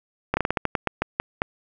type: slowing click train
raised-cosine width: 0.5 ms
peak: -6 dBFS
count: 12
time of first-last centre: 0.34-1.419 s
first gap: 30 ms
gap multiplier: 1.22
effects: none